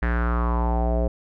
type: tone with low-pass filter sweep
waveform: square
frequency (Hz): 59.1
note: A#1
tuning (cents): +24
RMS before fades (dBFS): -22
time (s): 0.02-1.08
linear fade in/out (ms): 5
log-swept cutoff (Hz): 1800 to 570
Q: 4.9
effects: none